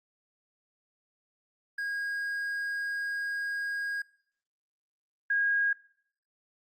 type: tone pair in turn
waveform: triangle / sine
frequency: 1635 / 1635 Hz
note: G#6 / G#6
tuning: -28 / -28 cents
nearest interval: unison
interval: 0 cents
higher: neither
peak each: -29 / -24 dBFS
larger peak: second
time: 1.78-4.02 / 5.3-5.73 s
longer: first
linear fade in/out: 5 ms
effects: noise-tail reverb RT60 0.6 s tail -20 dB re dry + Opus 48 kbps